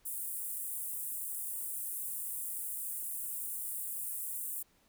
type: high-pass noise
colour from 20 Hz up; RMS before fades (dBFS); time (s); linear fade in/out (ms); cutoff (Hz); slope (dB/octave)
pink; -39; 0.05-4.63; 10; 8700; 48
effects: pink hiss -69 dBFS RMS until 4.88 s